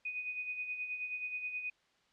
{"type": "tone with tremolo", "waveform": "sine", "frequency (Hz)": 2489, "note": "D#7", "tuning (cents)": 0, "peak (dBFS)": -34, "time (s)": [0.05, 1.7], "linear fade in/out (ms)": 5, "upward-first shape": "sine", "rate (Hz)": 9.4, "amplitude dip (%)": 55, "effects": ["white hiss -71 dBFS RMS until 2.12 s", "low-pass 4000 Hz 12 dB/octave"]}